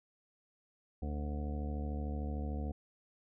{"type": "harmonic tone", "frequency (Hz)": 73.42, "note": "D2", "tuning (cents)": 0, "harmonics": [1, 2, 3, 4, 6, 7, 8, 9, 10], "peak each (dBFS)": [-36, -47, -43, -47, -51, -50, -59, -60, -51], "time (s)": [1.02, 2.72], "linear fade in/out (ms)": 5, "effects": []}